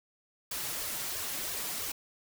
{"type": "noise with flanger", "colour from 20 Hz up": "white", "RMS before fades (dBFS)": -36, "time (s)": [0.51, 1.92], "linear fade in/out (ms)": 5, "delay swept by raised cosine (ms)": [1.7, 7.2], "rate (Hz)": 3, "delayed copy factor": 0.9, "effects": []}